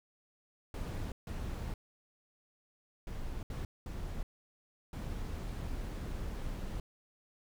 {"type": "noise bursts at uneven times", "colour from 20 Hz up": "brown", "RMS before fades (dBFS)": -39, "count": 6, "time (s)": [[0.74, 1.12], [1.27, 1.74], [3.07, 3.43], [3.5, 3.65], [3.86, 4.23], [4.93, 6.8]], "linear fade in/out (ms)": 2, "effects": []}